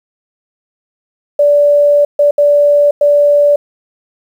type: tone bursts at uneven times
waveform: sine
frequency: 581 Hz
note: D5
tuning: 19 cents flat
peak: -5 dBFS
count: 4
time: 1.39-2.05 / 2.19-2.31 / 2.38-2.91 / 3.01-3.56 s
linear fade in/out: 5 ms
effects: 7-bit